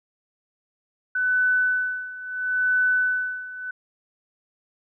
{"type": "tone with tremolo", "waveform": "sine", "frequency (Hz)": 1500, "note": "F#6", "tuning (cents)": 23, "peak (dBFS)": -17, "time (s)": [1.15, 3.71], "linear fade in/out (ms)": 5, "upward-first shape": "sine", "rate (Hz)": 0.74, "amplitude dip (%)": 85, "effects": []}